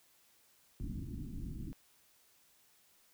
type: low-pass noise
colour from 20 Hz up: pink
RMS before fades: -42 dBFS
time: 0.8-1.73 s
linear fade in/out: 0 ms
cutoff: 310 Hz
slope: 48 dB/octave
effects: white hiss -68 dBFS RMS until 3.13 s